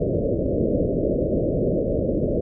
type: low-pass noise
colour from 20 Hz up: white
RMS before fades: -22 dBFS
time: 0-2.41 s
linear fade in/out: 10 ms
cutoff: 610 Hz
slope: 96 dB/octave
effects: none